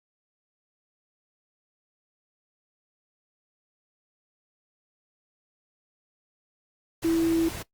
sine tone in noise, 329.6 Hz, E4, in tune, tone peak -20 dBFS, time 7.04-7.49 s, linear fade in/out 10 ms, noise pink, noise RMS -37 dBFS, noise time 7.02-7.63 s, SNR +14 dB, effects noise-tail reverb RT60 0.1 s tail -18 dB re dry + Opus 48 kbps

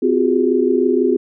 sine tone cluster, 256.7 / 348.8 / 374.9 / 412.8 Hz, C4 / F4 / F#4 / G#4, -33 / -2 / +23 / -10 cents, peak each -18 dBFS, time 0.02-1.17 s, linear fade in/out 10 ms, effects none

